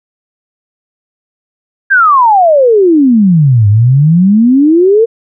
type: exponential two-way sweep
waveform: sine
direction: down then up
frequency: 1634 to 100 to 469.8 Hz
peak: -3 dBFS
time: 1.9-5.06 s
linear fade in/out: 20 ms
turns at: 3.68 s
effects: none